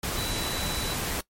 sine tone in noise, 3951 Hz, B7, in tune, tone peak -34 dBFS, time 0.17-0.94 s, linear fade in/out 5 ms, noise pink, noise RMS -30 dBFS, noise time 0.03-1.21 s, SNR -7 dB, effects noise-tail reverb RT60 0.1 s tail -20 dB re dry + MP3 64 kbps

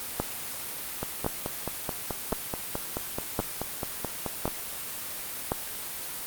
two click trains, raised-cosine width 1 ms, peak -15 / -11 dBFS, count 17 / 6, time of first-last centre 1.03-4.478 / 0.2-5.519 s, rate 4.64 / 0.94 Hz, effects white hiss -36 dBFS RMS until 6.26 s + Opus 32 kbps

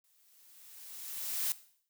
blue noise with exponential growth, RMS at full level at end -31 dBFS, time 0.04-1.52 s, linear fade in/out 1 ms, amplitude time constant 320 ms, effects noise-tail reverb RT60 0.6 s tail -17 dB re dry

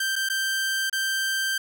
sawtooth tone with dropouts, 1568 Hz, G6, in tune, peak -20 dBFS, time 0-1.58 s, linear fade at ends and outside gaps 5 ms, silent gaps 0.157-0.161 / 0.289-0.298 / 0.898-0.927 s, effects none

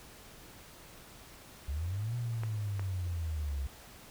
sine linear two-way sweep, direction up then down, 65.8 to 121.4 to 65.8 Hz, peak -32 dBFS, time 1.68-3.67 s, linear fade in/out 5 ms, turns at 2.16 s
clicks, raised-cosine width 0.5 ms, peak -26 dBFS, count 2, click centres 2.435 / 2.795 s
effects pink hiss -53 dBFS RMS until 4.1 s

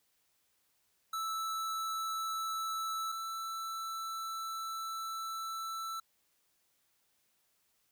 square tone pair in turn, 1315 / 1324.9 Hz, E6 / E6, -5 / +8 cents, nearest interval unison, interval 13 cents, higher second, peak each -35 / -38 dBFS, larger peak first, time 1.13-3.12 / 3.12-6 s, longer second, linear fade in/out 5 ms, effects white hiss -75 dBFS RMS until 7.91 s

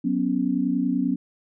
sine chord, F# suspended fourth, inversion none, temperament equal, 185 / 246.9 / 277.2 Hz, F#3 / B3 / C#4, 0 / 0 / 0 cents, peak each -27 / -24 / -24 dBFS, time 0.04-1.16 s, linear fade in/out 10 ms, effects none

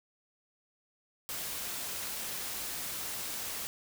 white noise, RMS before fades -38 dBFS, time 1.29-3.67 s, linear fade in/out 0 ms, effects none

